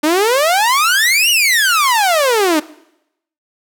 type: exponential two-way sweep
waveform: sawtooth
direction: up then down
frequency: 291.6 to 2960 to 291.6 Hz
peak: -7 dBFS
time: 0.03-2.6 s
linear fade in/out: 10 ms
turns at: 1.3 s
effects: noise-tail reverb RT60 0.8 s tail -19 dB re dry